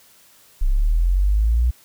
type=linear sweep; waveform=sine; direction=up; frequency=30.89 to 61.74 Hz; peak=-14 dBFS; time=0.61-1.71 s; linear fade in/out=10 ms; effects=white hiss -52 dBFS RMS until 1.84 s